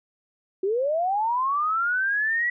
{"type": "linear sweep", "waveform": "sine", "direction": "up", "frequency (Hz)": [366.7, 1953], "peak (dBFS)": -21, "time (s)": [0.63, 2.5], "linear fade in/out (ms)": 5, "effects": []}